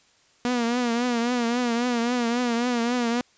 sawtooth tone with vibrato, 239.8 Hz, A#3, 49 cents sharp, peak -18 dBFS, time 0.45-3.21 s, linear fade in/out 0 ms, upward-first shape triangle, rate 3.7 Hz, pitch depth 83 cents each way, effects white hiss -60 dBFS RMS until 3.37 s + resampled to 16000 Hz

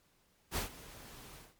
pink noise with ADSR envelope, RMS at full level -34 dBFS, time 0.51-1.55 s, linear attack 58 ms, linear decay 120 ms, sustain -18 dB, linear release 190 ms, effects pink hiss -71 dBFS RMS until 1.59 s + MP3 96 kbps

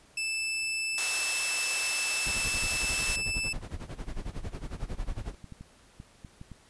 sawtooth tone, 2637 Hz, E7, in tune, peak -26 dBFS, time 0.17-3.53 s, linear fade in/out 5 ms
white high-pass noise, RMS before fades -32 dBFS, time 0.98-3.16 s, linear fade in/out 0 ms, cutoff 500 Hz, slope 12 dB/octave
brown noise with tremolo, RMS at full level -33 dBFS, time 2.26-5.35 s, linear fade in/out 5 ms, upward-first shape sine, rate 11 Hz, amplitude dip 90%
clicks, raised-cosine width 5 ms, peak -31 dBFS, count 9, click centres 4.364 / 4.749 / 5.443 / 5.523 / 5.61 / 6.001 / 6.248 / 6.414 / 6.517 s
effects pink hiss -59 dBFS RMS until 6.69 s + resampled to 24000 Hz

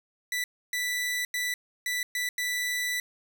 sawtooth tone bursts at uneven times, 1975.5 Hz, B6, in tune, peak -24 dBFS, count 6, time 0.32-0.44 / 0.73-1.25 / 1.34-1.54 / 1.86-2.03 / 2.15-2.29 / 2.38-3 s, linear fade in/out 2 ms, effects none

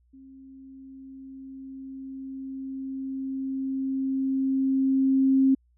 sine tone with level ramp, 267.1 Hz, C4, 36 cents sharp, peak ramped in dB -46 to -16 dBFS, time 0.13-5.55 s, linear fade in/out 10 ms, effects added 60 Hz sine -61 dBFS peak until 5.77 s

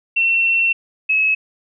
sine tone pair in turn, 2708 / 2576 Hz, E7 / E7, +46 / -41 cents, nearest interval minor second, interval 87 cents, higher first, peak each -13 dBFS, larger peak neither, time 0.16-0.73 / 1.09-1.35 s, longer first, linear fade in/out 10 ms, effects none

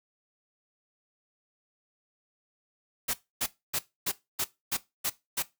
white noise bursts, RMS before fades -29 dBFS, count 8, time 3.08-5.426 s, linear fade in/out 10 ms, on 57 ms, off 270 ms, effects noise-tail reverb RT60 0.2 s tail -17 dB re dry

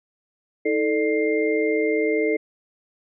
sine tone cluster, 318.9 / 439.8 / 596 / 2105 Hz, D#4 / A4 / D5 / C7, +43 / -1 / +25 / +10 cents, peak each -24 / -21 / -28 / -28 dBFS, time 0.65-2.37 s, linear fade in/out 10 ms, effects none

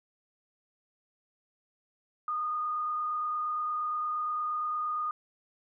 sine tone with frequency modulation, 1227 Hz, D#6, 25 cents flat, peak -29 dBFS, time 2.28-5.11 s, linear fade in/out 2 ms, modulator 28.6 Hz, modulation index 0.56, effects none

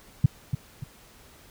sine tone with echo, 133.3 Hz, C3, 33 cents sharp, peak -11 dBFS, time 0.24-0.26 s, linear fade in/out 5 ms, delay 290 ms, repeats 2, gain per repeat -9 dB, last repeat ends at 0.84 s, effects pink hiss -53 dBFS RMS until 1.5 s

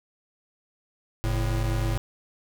square tone pair together, 46.84 / 111.4 Hz, F#1 / A2, +22 / +22 cents, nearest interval octave + minor third, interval 1500 cents, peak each -27 dBFS, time 1.24-1.98 s, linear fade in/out 0 ms, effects none

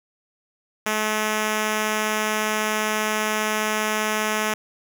5% pulse tone, 214.9 Hz, A3, 41 cents flat, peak -10 dBFS, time 0.86-4.54 s, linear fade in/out 5 ms, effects none

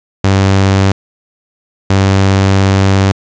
sawtooth tone bursts at uneven times, 97 Hz, G2, 18 cents flat, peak -3 dBFS, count 2, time 0.24-0.92 / 1.9-3.12 s, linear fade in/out 5 ms, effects resampled to 16000 Hz + 7-bit

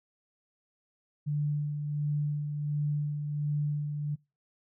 sine tone with tremolo, 147.5 Hz, D3, 8 cents sharp, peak -26 dBFS, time 1.26-4.16 s, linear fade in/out 20 ms, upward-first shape sine, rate 1.4 Hz, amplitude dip 45%, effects noise-tail reverb RT60 0.3 s tail -26 dB re dry

